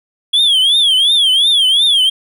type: tone with vibrato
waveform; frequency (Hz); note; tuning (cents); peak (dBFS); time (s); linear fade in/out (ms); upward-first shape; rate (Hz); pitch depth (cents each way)
triangle; 3322; G#7; 0; -7; 0.33-2.1; 10; triangle; 2.8; 190
effects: none